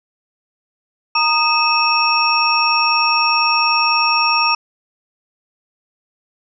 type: tone cluster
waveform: sine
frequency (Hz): 929 / 1234 / 2594 / 5530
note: A#5 / D#6 / E7 / F8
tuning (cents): -6 / -15 / -28 / -18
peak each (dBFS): -18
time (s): 1.15-4.55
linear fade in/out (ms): 5
effects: none